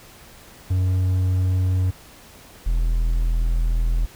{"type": "tone pair in turn", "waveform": "triangle", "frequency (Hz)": [92.5, 41.28], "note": ["F#2", "E1"], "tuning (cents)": [0, 3], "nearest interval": "octave + major second", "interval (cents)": 1397, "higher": "first", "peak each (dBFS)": -15, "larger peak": "neither", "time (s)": [[0.7, 1.91], [2.66, 4.06]], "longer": "second", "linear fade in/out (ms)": 10, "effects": ["pink hiss -46 dBFS RMS until 4.15 s"]}